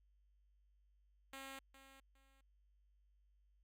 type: tone with echo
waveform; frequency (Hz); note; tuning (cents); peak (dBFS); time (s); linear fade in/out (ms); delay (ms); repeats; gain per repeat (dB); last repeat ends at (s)
5% pulse; 270; C#4; -45; -38; 1.33-1.59; 2; 410; 2; -12; 2.41
effects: added 50 Hz sine -70 dBFS peak until 3.63 s